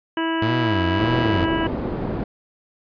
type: harmonic tone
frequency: 326.9 Hz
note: E4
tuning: 14 cents flat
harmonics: 1 / 2 / 3 / 4 / 5 / 6 / 7 / 8 / 9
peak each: -22 / -32 / -27 / -37 / -29 / -39 / -42 / -41 / -33 dBFS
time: 0.17-1.67 s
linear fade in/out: 2 ms
type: tone with vibrato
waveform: sawtooth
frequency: 104.8 Hz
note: G#2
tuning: 16 cents sharp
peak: -17 dBFS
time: 0.42-1.45 s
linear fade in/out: 0 ms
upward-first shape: sine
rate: 1.7 Hz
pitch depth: 290 cents each way
type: low-pass noise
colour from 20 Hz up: white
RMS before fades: -26 dBFS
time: 0.99-2.24 s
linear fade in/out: 5 ms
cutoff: 420 Hz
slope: 12 dB/octave
effects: resampled to 11025 Hz